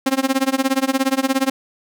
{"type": "tone with tremolo", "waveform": "sawtooth", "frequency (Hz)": 267, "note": "C4", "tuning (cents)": 35, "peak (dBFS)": -9, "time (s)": [0.06, 1.5], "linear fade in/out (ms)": 5, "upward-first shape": "sine", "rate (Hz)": 17, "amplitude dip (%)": 95, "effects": []}